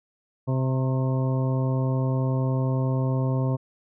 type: harmonic tone with a mistuned harmonic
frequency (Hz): 130.81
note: C3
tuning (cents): 0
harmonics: 1 / 2 / 3 / 4 / 5 / 7 / 8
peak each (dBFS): -22 / -30 / -35 / -34 / -37 / -39 / -41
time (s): 0.47-3.57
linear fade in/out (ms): 20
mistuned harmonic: 8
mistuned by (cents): +45
effects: none